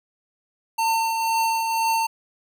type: tone with tremolo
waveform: square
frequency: 903 Hz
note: A5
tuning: 45 cents sharp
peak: -19 dBFS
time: 0.78-2.07 s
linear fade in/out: 10 ms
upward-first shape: triangle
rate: 2 Hz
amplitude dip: 40%
effects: none